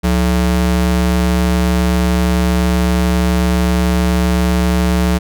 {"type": "ring-modulated tone", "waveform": "square", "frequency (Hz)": 125.1, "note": "B2", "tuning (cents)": 23, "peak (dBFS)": -9, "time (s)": [0.03, 5.19], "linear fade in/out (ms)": 20, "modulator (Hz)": 55.7, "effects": []}